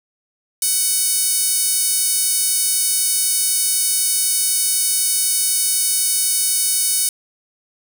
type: tone with high-pass filter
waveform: 10% pulse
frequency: 748 Hz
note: F#5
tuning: 19 cents sharp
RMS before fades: -18 dBFS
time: 0.62-7.09 s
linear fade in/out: 2 ms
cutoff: 7700 Hz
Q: 6.3
effects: 8-bit